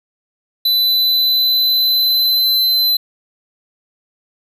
square tone with pitch glide, 4000 to 4051 Hz, B7 to B7, +21 to +43 cents, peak -12 dBFS, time 0.65-2.97 s, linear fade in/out 5 ms, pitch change +22 cents, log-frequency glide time 0.82-2.55 s, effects none

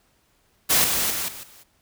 white noise with level steps, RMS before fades -18 / -23 / -27 / -38 / -49 dBFS, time 0.69-1.64 s, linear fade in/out 20 ms, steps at 0.84 / 1.1 / 1.28 / 1.43 s, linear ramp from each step 5 ms, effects pink hiss -64 dBFS RMS until 1.81 s

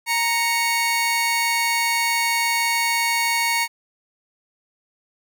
sawtooth tone pair together, 932.3 / 2217 Hz, A#5 / C#7, 0 / 0 cents, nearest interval octave + minor third, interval 1500 cents, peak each -18 dBFS, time 0.06-3.68 s, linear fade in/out 50 ms, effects none

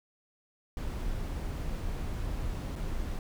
brown noise with dropouts, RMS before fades -34 dBFS, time 0.77-3.19 s, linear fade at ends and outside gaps 1 ms, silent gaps 2.755-2.76 s, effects none

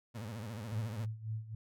30% pulse tone with vibrato, 110 Hz, A2, in tune, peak -38 dBFS, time 0.14-1.06 s, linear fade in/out 20 ms, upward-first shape sine, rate 14 Hz, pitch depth 160 cents each way
sine tone with tremolo, 110 Hz, A2, in tune, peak -34 dBFS, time 0.72-1.55 s, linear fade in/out 5 ms, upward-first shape sine, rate 3.7 Hz, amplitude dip 80%
effects none

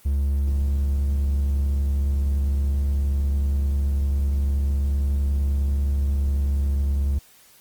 triangle tone, 69.9 Hz, C#2, 15 cents sharp, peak -17 dBFS, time 0.05-7.19 s, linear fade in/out 10 ms, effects white hiss -53 dBFS RMS until 7.6 s + Opus 24 kbps

